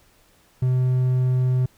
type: tone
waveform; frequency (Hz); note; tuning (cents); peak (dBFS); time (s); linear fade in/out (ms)
triangle; 127.5; C3; -44; -15; 0.62-1.66; 5
effects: pink hiss -58 dBFS RMS until 1.77 s